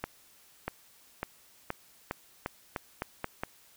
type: accelerating click train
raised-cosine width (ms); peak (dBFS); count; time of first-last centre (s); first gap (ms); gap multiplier
0.5; -17; 10; 0.04-3.435; 640; 0.86
effects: white hiss -60 dBFS RMS until 3.76 s